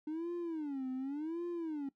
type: tone with vibrato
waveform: triangle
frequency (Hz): 299.6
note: D4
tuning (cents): +35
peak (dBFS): -33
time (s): 0.07-1.89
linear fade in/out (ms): 5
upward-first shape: sine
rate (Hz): 0.89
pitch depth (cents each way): 260
effects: noise-tail reverb RT60 0.1 s tail -19 dB re dry + tanh soft clip ceiling -31 dBFS